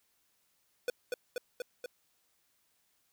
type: tone with echo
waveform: square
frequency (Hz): 493.9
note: B4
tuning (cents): 0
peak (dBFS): -30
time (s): 0.88-0.9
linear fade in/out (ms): 2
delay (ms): 240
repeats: 4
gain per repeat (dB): -2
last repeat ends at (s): 1.86
effects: white hiss -74 dBFS RMS until 3.12 s